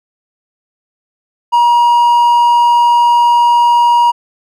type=tone; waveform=triangle; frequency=953 Hz; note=A#5; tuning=38 cents sharp; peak=-4 dBFS; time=1.52-4.12 s; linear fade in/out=20 ms; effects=none